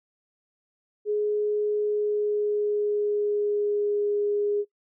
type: tone with pitch glide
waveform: sine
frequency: 419 to 412 Hz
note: G#4 to G#4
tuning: +15 to -14 cents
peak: -22 dBFS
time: 1.05-4.65 s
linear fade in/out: 50 ms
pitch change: -29 cents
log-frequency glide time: 1.8-4.17 s
effects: noise-tail reverb RT60 0.1 s tail -22 dB re dry